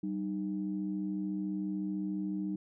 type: tone pair together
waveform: sine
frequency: 192.6 / 306.5 Hz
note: G3 / D#4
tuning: -30 / -26 cents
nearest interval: minor sixth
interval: 804 cents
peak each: -34 / -35 dBFS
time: 0.03-2.56 s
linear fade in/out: 5 ms
effects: tanh soft clip ceiling -24 dBFS